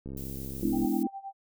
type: click train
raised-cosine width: 3 ms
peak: -27 dBFS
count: 54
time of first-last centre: 0.06-0.849 s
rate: 67.2 Hz
type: noise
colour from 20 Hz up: violet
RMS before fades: -44 dBFS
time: 0.17-1.03 s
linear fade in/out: 2 ms
type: chord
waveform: sine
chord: E dominant seventh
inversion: first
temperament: equal with one note detuned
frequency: 207.7 / 252.1 / 293.7 / 329.6 Hz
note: G#3 / B3 / D4 / E4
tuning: 0 / +36 / 0 / 0 cents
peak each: -32 / -30 / -31 / -30 dBFS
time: 0.63-1.07 s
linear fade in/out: 2 ms
type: tone with tremolo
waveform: sine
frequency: 784 Hz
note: G5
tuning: in tune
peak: -35 dBFS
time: 0.72-1.33 s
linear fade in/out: 20 ms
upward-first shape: sine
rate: 9.5 Hz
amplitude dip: 85%
effects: none